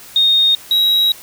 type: tone pair in turn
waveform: sine / triangle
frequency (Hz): 3701 / 3842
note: A#7 / B7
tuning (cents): -13 / -48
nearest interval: minor second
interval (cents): 65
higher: second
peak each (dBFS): -9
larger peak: neither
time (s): 0.16-0.55 / 0.71-1.12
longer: second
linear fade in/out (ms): 2
effects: white hiss -38 dBFS RMS until 1.22 s